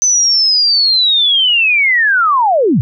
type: linear sweep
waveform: sine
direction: down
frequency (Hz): 6130 to 95.2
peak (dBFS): -8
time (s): 0.02-2.81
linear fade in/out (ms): 0
effects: none